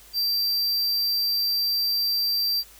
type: tone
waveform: square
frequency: 4699 Hz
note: D8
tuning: in tune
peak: -22 dBFS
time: 0.13-2.64 s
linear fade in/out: 50 ms
effects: added 50 Hz sine -55 dBFS peak until 2.79 s + white hiss -50 dBFS RMS until 2.79 s